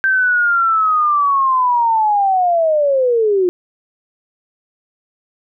sine linear sweep, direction down, 1568 to 349.2 Hz, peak -11 dBFS, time 0.04-3.49 s, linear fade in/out 0 ms, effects none

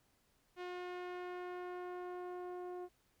sawtooth tone with low-pass filter sweep, 359 Hz, F4, 48 cents sharp, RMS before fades -45 dBFS, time 0.56-2.89 s, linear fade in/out 50 ms, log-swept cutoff 3200 to 740 Hz, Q 0.88, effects pink hiss -75 dBFS RMS until 3.2 s

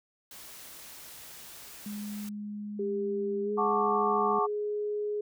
white noise, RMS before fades -47 dBFS, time 0.31-2.29 s, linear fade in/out 2 ms
sine tone, 207.7 Hz, G#3, in tune, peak -35 dBFS, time 1.86-4.39 s, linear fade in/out 2 ms
sine tone with pitch glide, 399.7 to 417.4 Hz, G4 to G#4, +34 to +9 cents, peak -29 dBFS, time 2.79-5.21 s, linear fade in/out 5 ms, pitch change +75 cents, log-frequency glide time 3.43-3.52 s
sine chord, D major seventh, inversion first, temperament just, 734.2 / 881 / 1101.2 / 1174.7 Hz, F#5 / A5 / C#6 / D6, -14 / +2 / -12 / 0 cents, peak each -32 / -32 / -30 / -30 dBFS, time 3.57-4.47 s, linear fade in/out 20 ms
effects none

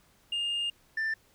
sine tone pair in turn, 2822 / 1777.7 Hz, F7 / A6, +17 / +17 cents, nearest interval minor sixth, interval 800 cents, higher first, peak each -26 / -25 dBFS, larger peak second, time 0.32-0.7 / 0.97-1.14 s, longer first, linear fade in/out 5 ms, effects tanh soft clip ceiling -27 dBFS + pink hiss -64 dBFS RMS until 1.34 s

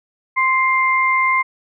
sine tone pair together, 1046.5 / 2101 Hz, C6 / C7, 0 / +7 cents, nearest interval octave, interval 1207 cents, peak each -16 dBFS, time 0.36-1.43 s, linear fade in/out 20 ms, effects none

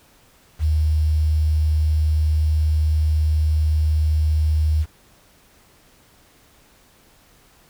sine tone with quantisation, 77.3 Hz, D#2, 11 cents flat, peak -15 dBFS, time 0.59-4.86 s, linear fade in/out 50 ms, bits 7, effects pink hiss -54 dBFS RMS until 7.69 s

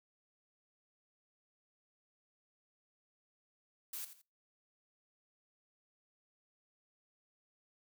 blue noise with echo, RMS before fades -43 dBFS, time 3.93-4.05 s, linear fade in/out 5 ms, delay 84 ms, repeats 2, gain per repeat -11 dB, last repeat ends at 4.218 s, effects noise-tail reverb RT60 0.3 s tail -24 dB re dry

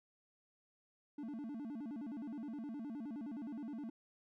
triangle tone with vibrato, 256.1 Hz, C4, 37 cents flat, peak -40 dBFS, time 1.18-3.9 s, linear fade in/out 5 ms, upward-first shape square, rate 9.6 Hz, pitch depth 230 cents each way, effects none

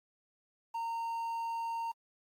triangle tone with quantisation, 920 Hz, A#5, 23 cents flat, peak -32 dBFS, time 0.74-1.92 s, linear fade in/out 10 ms, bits 10, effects AAC 64 kbps

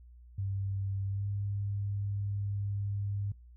sine tone with pitch glide, 98 to 100.81 Hz, G2 to G2, 0 to +49 cents, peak -31 dBFS, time 0.38-3.32 s, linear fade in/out 5 ms, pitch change +49 cents, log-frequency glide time 1.09-1.25 s, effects noise-tail reverb RT60 0.2 s tail -23 dB re dry + added 60 Hz sine -51 dBFS peak until 3.56 s

